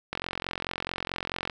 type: click train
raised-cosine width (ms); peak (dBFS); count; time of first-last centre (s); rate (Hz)
0.3; -14; 62; 0.13-1.498; 44.6
effects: none